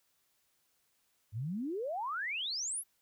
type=exponential sweep; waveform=sine; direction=up; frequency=98 to 11850 Hz; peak=-34 dBFS; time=1.32-2.84 s; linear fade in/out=50 ms; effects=white hiss -75 dBFS RMS until 3.01 s